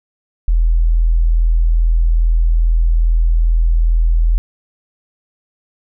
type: tone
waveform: sine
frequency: 41.2 Hz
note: E1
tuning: in tune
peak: -9 dBFS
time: 0.48-4.38 s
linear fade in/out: 0 ms
effects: none